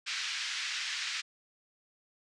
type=band-pass noise; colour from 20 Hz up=pink; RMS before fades=-36 dBFS; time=0.06-1.22 s; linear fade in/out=20 ms; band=1700 to 5900 Hz; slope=24 dB/octave; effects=resampled to 22050 Hz